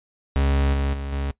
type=tone with level steps; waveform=40% pulse; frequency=69.3 Hz; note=C#2; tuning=in tune; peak=-17 / -20 / -27 / -23 dBFS; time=0.36-1.31 s; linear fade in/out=0 ms; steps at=0.73 / 0.93 / 1.12 s; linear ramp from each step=10 ms; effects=noise-tail reverb RT60 0.1 s tail -19 dB re dry + resampled to 8000 Hz